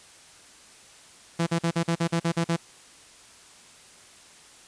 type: tone bursts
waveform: sawtooth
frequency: 167.7 Hz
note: E3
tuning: 30 cents sharp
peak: -18 dBFS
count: 10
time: 1.39-2.565 s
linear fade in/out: 10 ms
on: 77 ms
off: 45 ms
effects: white hiss -51 dBFS RMS until 4.67 s + resampled to 22050 Hz